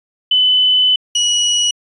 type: tone pair in turn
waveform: sine / 30% pulse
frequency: 3012 / 2920 Hz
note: F#7 / F#7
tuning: +30 / -24 cents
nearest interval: minor second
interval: 54 cents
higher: first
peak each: -9 dBFS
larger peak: neither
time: 0.31-0.96 / 1.15-1.71 s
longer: first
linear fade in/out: 5 ms
effects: resampled to 24000 Hz